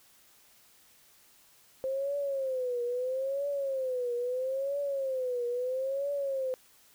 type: tone with vibrato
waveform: sine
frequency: 523.3 Hz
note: C5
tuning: in tune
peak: -29 dBFS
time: 1.84-6.54 s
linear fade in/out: 0 ms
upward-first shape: triangle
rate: 0.76 Hz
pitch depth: 160 cents each way
effects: white hiss -61 dBFS RMS until 6.94 s